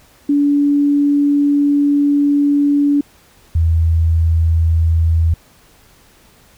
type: tone pair in turn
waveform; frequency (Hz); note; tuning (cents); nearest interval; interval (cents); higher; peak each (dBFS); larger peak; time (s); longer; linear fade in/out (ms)
sine; 287.2 / 81.95; D4 / E2; -39 / -10; octave + minor seventh; 2171; first; -10; neither; 0.29-3.01 / 3.55-5.34; first; 5
effects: pink hiss -49 dBFS RMS until 6.57 s